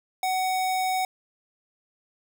square tone, 748 Hz, F#5, 19 cents sharp, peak -24 dBFS, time 0.23-1.05 s, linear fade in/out 2 ms, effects 11-bit

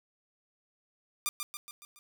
5% pulse tone with echo, 1196 Hz, D6, 31 cents sharp, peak -17 dBFS, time 1.26-1.29 s, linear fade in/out 0 ms, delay 140 ms, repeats 5, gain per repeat -5 dB, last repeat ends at 1.99 s, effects none

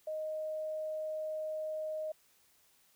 sine tone, 622.3 Hz, D#5, in tune, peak -35 dBFS, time 0.07-2.12 s, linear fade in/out 5 ms, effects white hiss -68 dBFS RMS until 2.95 s

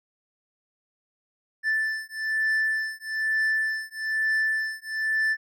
triangle beating tone pair, 1760 / 1761.1 Hz, A6 / A6, 0 / +1 cents, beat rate 1.1 Hz, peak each -25 dBFS, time 1.63-5.37 s, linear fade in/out 50 ms, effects none

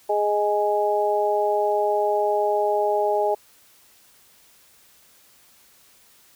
harmonic tone, 207.7 Hz, G#3, in tune, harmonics 2 / 3 / 4, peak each -23 / -23 / -23 dBFS, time 0.09-3.35 s, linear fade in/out 10 ms, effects white hiss -55 dBFS RMS until 6.35 s

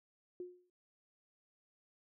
sine tone with exponential decay, 358.9 Hz, F4, 47 cents sharp, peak -39 dBFS, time 0.4-0.7 s, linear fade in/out 2 ms, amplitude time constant 65 ms, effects none

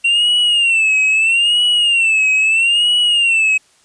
triangle tone with vibrato, 2732 Hz, F7, 39 cents flat, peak -9 dBFS, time 0.04-3.58 s, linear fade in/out 10 ms, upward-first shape sine, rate 0.77 Hz, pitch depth 120 cents each way, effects white hiss -53 dBFS RMS until 3.84 s + resampled to 22050 Hz

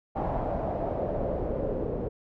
pink noise with low-pass filter sweep, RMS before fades -30 dBFS, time 0.15-2.09 s, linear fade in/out 20 ms, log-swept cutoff 770 to 470 Hz, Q 3.5, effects none

